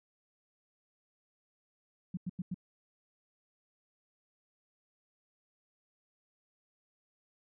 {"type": "tone bursts", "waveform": "sine", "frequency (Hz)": 180.8, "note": "F#3", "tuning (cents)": -40, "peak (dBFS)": -33, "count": 4, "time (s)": [2.14, 2.544], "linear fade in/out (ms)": 5, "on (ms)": 32, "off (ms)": 92, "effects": []}